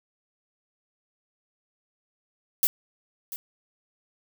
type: noise with echo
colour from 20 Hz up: violet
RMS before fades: -21 dBFS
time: 2.63-2.67 s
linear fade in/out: 0 ms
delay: 690 ms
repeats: 1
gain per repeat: -14 dB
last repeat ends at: 3.36 s
effects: none